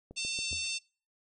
click train, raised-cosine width 2 ms, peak -33 dBFS, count 4, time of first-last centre 0.11-0.529 s, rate 7.16 Hz
harmonic tone, 898 Hz, A5, 35 cents sharp, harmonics 3 / 4 / 5 / 6 / 7 / 8 / 9 / 10, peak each -37 / -40 / -39 / -43 / -42 / -48 / -43 / -50 dBFS, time 0.16-0.79 s, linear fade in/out 20 ms
triangle tone with exponential decay, 84.5 Hz, E2, 43 cents sharp, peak -36 dBFS, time 0.51-0.72 s, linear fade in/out 5 ms, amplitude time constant 44 ms
effects noise-tail reverb RT60 0.4 s tail -26 dB re dry

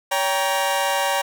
sawtooth chord, G diminished, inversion second, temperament just, 564.5 / 784 / 940.8 Hz, Db5 / G5 / Bb5, +31 / 0 / +16 cents, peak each -20 dBFS, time 0.11-1.22 s, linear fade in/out 10 ms, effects none

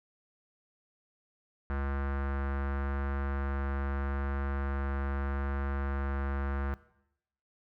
square tone with low-pass filter, 69.2 Hz, C#2, 2 cents flat, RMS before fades -33 dBFS, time 1.7-6.74 s, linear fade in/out 0 ms, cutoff 1500 Hz, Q 3, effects noise-tail reverb RT60 0.8 s tail -18 dB re dry

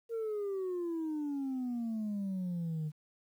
sine exponential sweep, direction down, 466.2 to 150 Hz, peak -31 dBFS, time 0.09-2.92 s, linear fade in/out 50 ms, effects tanh soft clip ceiling -32 dBFS + 11-bit

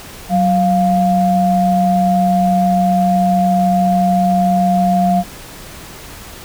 sine tone pair together, 186.1 / 700 Hz, F#3 / F5, +10 / +4 cents, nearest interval octave + major seventh, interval 2294 cents, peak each -13 dBFS, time 0.29-5.24 s, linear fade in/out 50 ms, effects pink hiss -34 dBFS RMS until 6.44 s

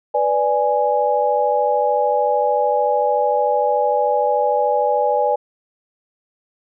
sine chord, G# diminished, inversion first, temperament equal, 493.9 / 587.3 / 830.6 Hz, B4 / D5 / G#5, 0 / 0 / 0 cents, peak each -20 / -19 / -18 dBFS, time 0.14-5.36 s, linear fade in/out 10 ms, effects none

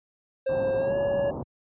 triangle tone with pitch glide, 531 to 562.6 Hz, C5 to C#5, +25 to +26 cents, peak -21 dBFS, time 0.46-1.31 s, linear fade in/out 10 ms, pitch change +101 cents, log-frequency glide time 0.77-0.97 s
pink low-pass noise, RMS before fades -32 dBFS, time 0.49-1.43 s, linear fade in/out 2 ms, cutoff 1000 Hz, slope 48 dB/octave
effects high-pass 100 Hz 12 dB/octave + resampled to 8000 Hz

